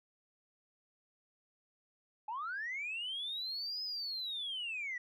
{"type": "linear two-way sweep", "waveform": "sine", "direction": "up then down", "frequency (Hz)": [826, 5100, 1906], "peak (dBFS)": -36, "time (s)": [2.28, 4.98], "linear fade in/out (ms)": 5, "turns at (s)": 3.83, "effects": ["tanh soft clip ceiling -33 dBFS"]}